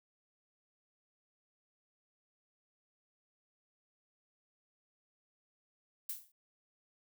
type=noise with exponential decay; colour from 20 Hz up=violet; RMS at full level=-36 dBFS; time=6.09-6.32 s; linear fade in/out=5 ms; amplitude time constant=50 ms; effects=none